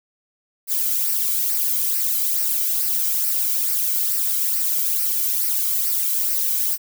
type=noise with flanger; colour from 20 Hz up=violet; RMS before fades=-21 dBFS; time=0.67-6.78 s; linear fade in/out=50 ms; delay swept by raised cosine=0.28 to 1.15 ms; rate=2.3 Hz; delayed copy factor=-0.55; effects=none